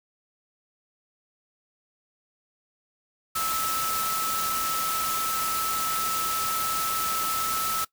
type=tone in noise; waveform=sine; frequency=1308 Hz; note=E6; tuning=14 cents flat; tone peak=-27 dBFS; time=3.35-7.85 s; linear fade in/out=10 ms; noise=white; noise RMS=-30 dBFS; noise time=3.35-7.85 s; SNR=0 dB; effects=noise-tail reverb RT60 0.1 s tail -20 dB re dry